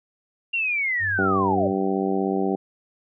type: linear sweep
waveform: sine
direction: down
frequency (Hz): 2794 to 541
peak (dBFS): -21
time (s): 0.53-1.68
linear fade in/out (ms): 10
type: tone with vibrato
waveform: sine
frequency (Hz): 96.6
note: G2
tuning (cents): -25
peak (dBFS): -31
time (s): 0.99-1.74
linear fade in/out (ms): 50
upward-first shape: sine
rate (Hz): 3.3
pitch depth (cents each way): 16
type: harmonic tone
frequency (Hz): 96.4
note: G2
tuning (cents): -28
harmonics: 2 / 3 / 4 / 5 / 6 / 7 / 8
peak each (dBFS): -26 / -27 / -25 / -32 / -37 / -34 / -30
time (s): 1.18-2.56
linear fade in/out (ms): 10
effects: none